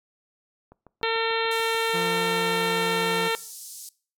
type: click train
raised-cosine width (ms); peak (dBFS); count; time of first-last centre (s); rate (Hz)
1; -34; 9; 0.72-1.895; 6.81
type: harmonic tone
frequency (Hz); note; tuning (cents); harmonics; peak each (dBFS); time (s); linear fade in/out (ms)
453.1; A#4; -49; 1 / 2 / 3 / 4 / 5 / 6 / 7 / 8 / 9; -26 / -29 / -31 / -32 / -33 / -34 / -34 / -35 / -36; 1.03-3.35; 0
type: band-pass noise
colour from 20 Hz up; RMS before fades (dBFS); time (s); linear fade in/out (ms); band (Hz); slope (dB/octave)
white; -41; 1.51-3.89; 2; 4900 to 12000; 24
type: tone with pitch glide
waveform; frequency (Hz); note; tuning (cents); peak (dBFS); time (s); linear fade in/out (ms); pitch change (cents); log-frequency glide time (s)
sawtooth; 173.8 to 175.11; F3 to F3; -8 to +5; -26; 1.93-3.29; 20; +13; 2.11-2.2
effects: noise-tail reverb RT60 0.4 s tail -21 dB re dry